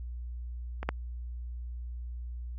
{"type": "clicks", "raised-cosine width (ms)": 0.5, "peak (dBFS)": [-21, -13], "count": 2, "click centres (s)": [0.83, 0.89], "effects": ["added 60 Hz sine -36 dBFS peak until 2.58 s"]}